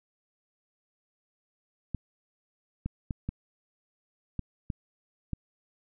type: clicks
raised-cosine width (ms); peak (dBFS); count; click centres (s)
5; -19; 7; 1.947 / 2.86 / 3.108 / 3.29 / 4.393 / 4.702 / 5.333
effects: none